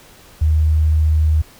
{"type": "tone", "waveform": "sine", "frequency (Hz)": 77.7, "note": "D#2", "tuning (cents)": -2, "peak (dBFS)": -11, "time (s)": [0.41, 1.42], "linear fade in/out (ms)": 10, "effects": ["pink hiss -45 dBFS RMS until 1.59 s"]}